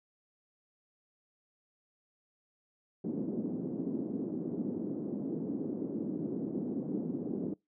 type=band-pass noise; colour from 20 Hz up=white; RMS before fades=-36 dBFS; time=3.04-7.54 s; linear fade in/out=5 ms; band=190 to 320 Hz; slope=24 dB/octave; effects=noise-tail reverb RT60 0.2 s tail -24 dB re dry